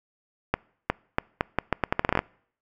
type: accelerating click train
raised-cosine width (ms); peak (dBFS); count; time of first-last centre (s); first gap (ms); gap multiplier
0.5; -6; 15; 0.54-2.191; 360; 0.79
effects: noise-tail reverb RT60 0.6 s tail -26 dB re dry